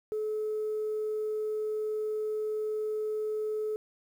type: tone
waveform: sine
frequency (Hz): 429.4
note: A4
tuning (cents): -42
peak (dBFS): -28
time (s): 0.12-3.76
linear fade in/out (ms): 0
effects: tanh soft clip ceiling -26 dBFS + 10-bit